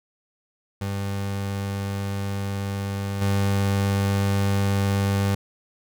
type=tone with level steps; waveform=30% pulse; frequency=99.1 Hz; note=G2; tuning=19 cents sharp; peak=-23 / -17 dBFS; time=0.81-5.35 s; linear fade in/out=5 ms; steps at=3.21 s; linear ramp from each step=10 ms; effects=none